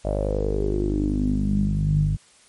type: tone with low-pass filter sweep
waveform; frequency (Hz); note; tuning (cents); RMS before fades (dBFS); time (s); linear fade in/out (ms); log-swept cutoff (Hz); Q
sawtooth; 50.6; G#1; -44; -22; 0.04-2.17; 20; 630 to 130; 8
effects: white hiss -54 dBFS RMS until 2.48 s + MP3 48 kbps